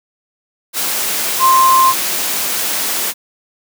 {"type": "tone in noise", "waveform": "sine", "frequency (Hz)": 1049, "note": "C6", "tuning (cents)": 4, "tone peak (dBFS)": -7, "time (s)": [1.39, 1.94], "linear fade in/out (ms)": 50, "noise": "white", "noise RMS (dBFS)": -18, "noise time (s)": [0.73, 3.14], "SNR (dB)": 8, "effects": ["high-pass 200 Hz 12 dB/octave"]}